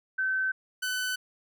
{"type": "tone pair in turn", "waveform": ["sine", "sawtooth"], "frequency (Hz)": [1535, 1505.1], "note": ["G6", "F#6"], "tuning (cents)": [-37, 29], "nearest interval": "unison", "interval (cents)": 34, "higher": "first", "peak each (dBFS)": -25, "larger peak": "neither", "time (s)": [[0.18, 0.52], [0.82, 1.16]], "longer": "neither", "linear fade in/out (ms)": 10, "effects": []}